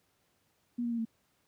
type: tone with pitch steps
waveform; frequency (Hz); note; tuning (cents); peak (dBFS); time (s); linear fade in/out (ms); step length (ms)
sine; 240.3 / 236.3 / 232.7 / 225.2; B3 / A#3 / A#3 / A3; -47 / +24 / -3 / +40; -30; 0.78-1.052; 10; 68
effects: pink hiss -73 dBFS RMS until 1.47 s + high-pass 80 Hz 12 dB/octave